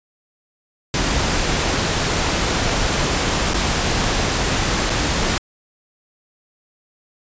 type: noise with dropouts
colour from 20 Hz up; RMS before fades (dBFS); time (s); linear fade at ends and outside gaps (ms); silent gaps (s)
pink; -19; 0.94-5.38; 1; 3.536-3.542 / 4.897-4.901
effects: resampled to 16000 Hz